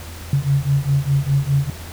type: beating tone pair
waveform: sine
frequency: 136.8 / 141.7 Hz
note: C#3 / C#3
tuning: -23 / +38 cents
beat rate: 4.9 Hz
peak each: -18 dBFS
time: 0.33-1.7 s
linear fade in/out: 2 ms
effects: added 83 Hz sine -33 dBFS peak until 1.92 s + pink hiss -37 dBFS RMS until 1.92 s